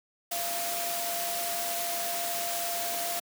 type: tone in noise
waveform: sine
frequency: 690 Hz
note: F5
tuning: 21 cents flat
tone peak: -34 dBFS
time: 0.31-3.2 s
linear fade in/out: 10 ms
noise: white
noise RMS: -33 dBFS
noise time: 0.31-3.2 s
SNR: -4 dB
effects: high-pass 200 Hz 12 dB/octave